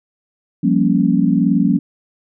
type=chord; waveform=sine; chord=G half-diminished seventh; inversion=third; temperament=equal; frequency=174.61 / 196 / 233.1 / 277.2 Hz; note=F3 / G3 / Bb3 / Db4; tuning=0 / 0 / 0 / 0 cents; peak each=-17 dBFS; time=0.63-1.79 s; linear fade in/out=10 ms; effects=none